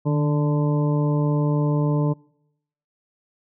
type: harmonic tone with a mistuned harmonic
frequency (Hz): 146.83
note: D3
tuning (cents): 0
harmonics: 1 / 2 / 3 / 4 / 6 / 7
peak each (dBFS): -19 / -25 / -29 / -31 / -35 / -36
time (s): 0.05-2.14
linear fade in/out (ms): 20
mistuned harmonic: 1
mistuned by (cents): +40
effects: noise-tail reverb RT60 0.8 s tail -26 dB re dry